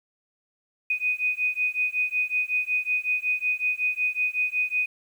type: beating tone pair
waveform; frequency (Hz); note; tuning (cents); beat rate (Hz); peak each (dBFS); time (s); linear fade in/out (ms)
sine; 2489 / 2494.4; D#7 / D#7; 0 / +4; 5.4; -26; 0.9-4.86; 5
effects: 9-bit